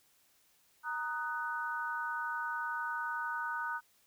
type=chord; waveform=sine; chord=D# minor; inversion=second; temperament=just; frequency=933.4 / 1244.5 / 1493.4 Hz; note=A#5 / D#6 / F#6; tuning=+2 / 0 / +16 cents; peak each=-39 / -40 / -37 dBFS; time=0.83-3.81 s; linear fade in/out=50 ms; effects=white hiss -69 dBFS RMS until 4.06 s